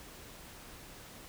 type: silence
effects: pink hiss -51 dBFS RMS until 1.28 s